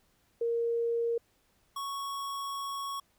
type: tone pair in turn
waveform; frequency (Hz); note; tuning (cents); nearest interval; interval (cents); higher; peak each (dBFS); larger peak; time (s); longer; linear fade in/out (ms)
sine / square; 466.2 / 1108.8; A#4 / C#6; 0 / 0; octave + minor third; 1500; second; -27 / -35; first; 0.41-1.18 / 1.76-3; second; 5
effects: pink hiss -70 dBFS RMS until 3.18 s